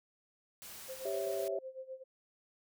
white noise, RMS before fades -49 dBFS, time 0.62-1.48 s, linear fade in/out 0 ms
sine tone with tremolo, 523.3 Hz, C5, in tune, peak -40 dBFS, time 0.88-2.04 s, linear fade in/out 20 ms, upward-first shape sine, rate 7.9 Hz, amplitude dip 85%
sine chord, C# diminished, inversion second, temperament equal, 392 / 554.4 / 659.3 Hz, G4 / C#5 / E5, 0 / 0 / 0 cents, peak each -38 dBFS, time 1.05-1.59 s, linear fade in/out 5 ms
effects none

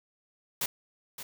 white noise with echo, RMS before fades -30 dBFS, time 0.61-0.66 s, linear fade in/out 5 ms, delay 570 ms, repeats 1, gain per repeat -11 dB, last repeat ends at 1.23 s, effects none

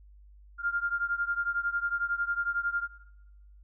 sine beating tone pair, 1396.9 / 1407.9 Hz, F6 / F6, 0 / +14 cents, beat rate 11 Hz, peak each -30 / -31 dBFS, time 0.58-2.88 s, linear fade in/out 50 ms, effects noise-tail reverb RT60 0.9 s tail -17 dB re dry + added 50 Hz sine -51 dBFS peak until 3.63 s

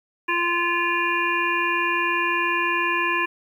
harmonic tone, 345.7 Hz, F4, 18 cents flat, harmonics 1 / 3 / 5 / 7 / 8, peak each -29 / -24 / -25 / -26 / -30 dBFS, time 0.28-3.26 s, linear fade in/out 10 ms, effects 9-bit

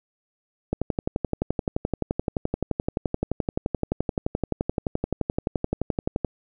click train, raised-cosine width 2 ms, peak -10 dBFS, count 65, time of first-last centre 0.73-6.247 s, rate 11.6 Hz, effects none

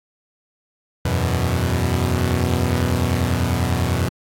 sawtooth chord, E suspended second, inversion none, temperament equal, 82.41 / 92.5 / 123.47 Hz, E2 / F#2 / B2, 0 / 0 / 0 cents, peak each -18 dBFS, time 1.05-4.09 s, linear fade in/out 5 ms, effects AAC 64 kbps

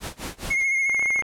pink noise with tremolo, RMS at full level -31 dBFS, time 0-0.64 s, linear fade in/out 50 ms, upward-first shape sine, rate 4.8 Hz, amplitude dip 95%
triangle tone with vibrato, 2151 Hz, C7, 47 cents sharp, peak -18 dBFS, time 0.5-1.22 s, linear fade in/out 10 ms, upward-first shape sine, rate 14 Hz, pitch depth 35 cents each way
clicks, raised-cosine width 0.5 ms, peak -20 dBFS, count 9, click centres 0.896 / 0.946 / 0.995 / 1.026 / 1.058 / 1.105 / 1.16 / 1.192 / 1.223 s
effects low-pass 12000 Hz 12 dB/octave

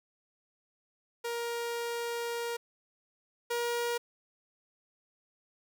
sawtooth tone pair in turn, 470.5 / 475.1 Hz, A#4 / A#4, +16 / +33 cents, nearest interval unison, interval 17 cents, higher second, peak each -29 / -26 dBFS, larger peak second, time 1.24-2.57 / 3.5-3.98 s, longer first, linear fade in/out 10 ms, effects none

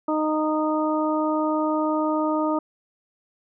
harmonic tone, 308.7 Hz, D#4, 14 cents flat, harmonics 1 / 2 / 3 / 4, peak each -23 / -26 / -28 / -29 dBFS, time 0.08-2.59 s, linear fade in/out 5 ms, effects none

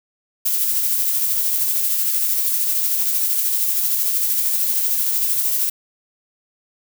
violet noise with tremolo, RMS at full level -18 dBFS, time 0.45-5.7 s, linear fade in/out 10 ms, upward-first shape sine, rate 13 Hz, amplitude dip 30%, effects none

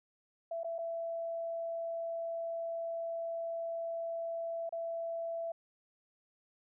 sine tone with dropouts, 667 Hz, E5, 20 cents sharp, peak -35 dBFS, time 0.51-5.52 s, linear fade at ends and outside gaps 5 ms, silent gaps 0.634-0.644 / 0.783-0.787 / 4.693-4.724 s, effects none

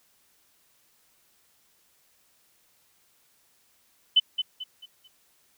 sine tone with echo, 3022 Hz, F#7, 36 cents sharp, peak -14 dBFS, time 4.16-4.2 s, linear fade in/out 10 ms, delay 220 ms, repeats 4, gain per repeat -9 dB, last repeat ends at 5.08 s, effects white hiss -65 dBFS RMS until 5.57 s

